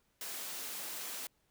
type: high-pass noise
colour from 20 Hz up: white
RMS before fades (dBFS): -42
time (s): 0.21-1.27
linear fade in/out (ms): 2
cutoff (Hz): 230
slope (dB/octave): 12
effects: pink hiss -75 dBFS RMS until 1.5 s